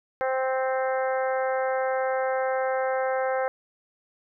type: harmonic tone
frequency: 261.6 Hz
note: C4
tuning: in tune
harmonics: 2 / 3 / 4 / 5 / 6 / 7 / 8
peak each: -25 / -29 / -37 / -36 / -35 / -40 / -42 dBFS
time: 0.21-3.48 s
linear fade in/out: 0 ms
effects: none